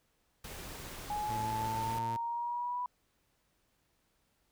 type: noise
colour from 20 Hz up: pink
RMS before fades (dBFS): -45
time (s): 0.44-1.99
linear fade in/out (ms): 5
type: linear sweep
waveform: sine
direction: up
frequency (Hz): 830.6 to 989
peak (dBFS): -33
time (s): 1.1-2.86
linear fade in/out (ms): 2
type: tone with pitch glide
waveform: sawtooth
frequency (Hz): 110.8 to 114.51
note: A2 to A#2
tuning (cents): +13 to -30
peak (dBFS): -35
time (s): 1.29-2.17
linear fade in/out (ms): 10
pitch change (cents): +57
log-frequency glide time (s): 1.78-1.94
effects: pink hiss -75 dBFS RMS until 4.51 s